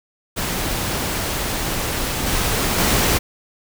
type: noise with level steps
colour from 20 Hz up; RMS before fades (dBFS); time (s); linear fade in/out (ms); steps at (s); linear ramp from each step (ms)
pink; -23 / -20 / -17; 0.36-3.19; 20; 2.26 / 2.78; 5
effects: none